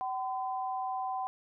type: tone pair together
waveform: sine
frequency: 762.6 / 1018 Hz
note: G5 / C6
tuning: -48 / -48 cents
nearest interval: perfect fourth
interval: 500 cents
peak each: -33 / -37 dBFS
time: 0.01-1.27 s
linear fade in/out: 0 ms
effects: none